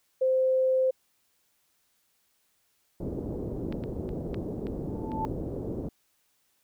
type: tone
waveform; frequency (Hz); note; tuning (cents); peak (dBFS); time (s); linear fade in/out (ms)
sine; 520; C5; -11; -21; 0.21-0.91; 10
type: low-pass noise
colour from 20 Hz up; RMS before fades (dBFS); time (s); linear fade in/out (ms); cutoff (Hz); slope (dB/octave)
white; -34; 3-5.89; 5; 440; 24
type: clicks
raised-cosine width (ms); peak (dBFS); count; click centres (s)
0.3; -25 / -30 / -34 / -24 / -30 / -32; 6; 3.725 / 3.838 / 4.091 / 4.344 / 4.669 / 5.118
type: tone with exponential growth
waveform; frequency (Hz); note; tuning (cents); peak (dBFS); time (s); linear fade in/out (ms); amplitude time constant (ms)
sine; 879; A5; -2; -26; 4.81-5.25; 0; 95
effects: white hiss -71 dBFS RMS until 6.63 s